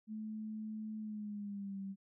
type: tone with pitch glide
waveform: sine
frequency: 216.4 to 195.03 Hz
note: A3 to G3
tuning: -29 to -9 cents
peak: -40 dBFS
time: 0.07-1.96 s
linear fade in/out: 50 ms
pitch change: -180 cents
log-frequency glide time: 0.99-1.79 s
effects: none